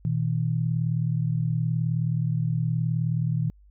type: tone pair together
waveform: sine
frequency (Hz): 120.32 / 159.4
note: B2 / D#3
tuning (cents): -45 / +42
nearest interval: perfect fourth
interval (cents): 487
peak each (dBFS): -25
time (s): 0.05-3.5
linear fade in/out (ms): 0
effects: added 50 Hz sine -51 dBFS peak until 3.7 s